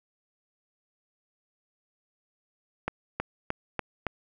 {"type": "accelerating click train", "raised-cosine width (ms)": 0.5, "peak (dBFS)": -13, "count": 5, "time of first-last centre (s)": [2.88, 4.067], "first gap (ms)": 320, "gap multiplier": 0.95, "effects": []}